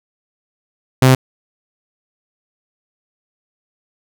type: tone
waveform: sawtooth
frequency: 130 Hz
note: C3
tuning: 11 cents flat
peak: -3 dBFS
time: 1.02-1.15 s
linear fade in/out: 5 ms
effects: none